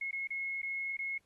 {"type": "tone with dropouts", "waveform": "sine", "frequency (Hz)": 2171, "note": "C#7", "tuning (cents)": -37, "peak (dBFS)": -34, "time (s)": [0.01, 1.18], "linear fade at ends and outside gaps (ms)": 5, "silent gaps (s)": [[0.111, 0.128], [0.273, 0.304], [0.618, 0.629], [0.969, 0.989]], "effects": ["pink hiss -75 dBFS RMS until 1.25 s", "AAC 32 kbps"]}